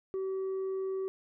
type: tone with tanh clipping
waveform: sine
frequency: 382.2 Hz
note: G4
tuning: 44 cents flat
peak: -32 dBFS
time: 0.14-1.08 s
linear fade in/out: 0 ms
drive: 2 dB
effects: none